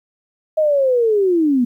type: linear sweep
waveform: sine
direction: down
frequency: 635 to 233.1 Hz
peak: -12 dBFS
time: 0.57-1.65 s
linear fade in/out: 10 ms
effects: 9-bit